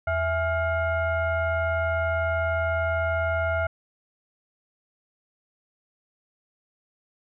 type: tone with frequency modulation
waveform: sine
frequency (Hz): 659.3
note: E5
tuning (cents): 0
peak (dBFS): -22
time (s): 0.07-3.67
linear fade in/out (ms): 5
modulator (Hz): 744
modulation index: 1.2
effects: none